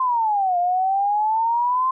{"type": "exponential two-way sweep", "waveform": "sine", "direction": "down then up", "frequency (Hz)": [1051, 698.5, 1051], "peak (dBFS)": -17, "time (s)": [0, 1.91], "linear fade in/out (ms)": 5, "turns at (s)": 0.58, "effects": []}